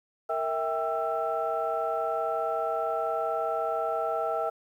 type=tone cluster; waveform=sine; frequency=462.3 / 651 / 790 / 1332 Hz; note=A#4 / E5 / G5 / E6; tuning=-14 / -22 / +13 / +18 cents; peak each=-33 / -29 / -32 / -33 dBFS; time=0.29-4.5 s; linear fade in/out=10 ms; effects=tanh soft clip ceiling -17 dBFS + 10-bit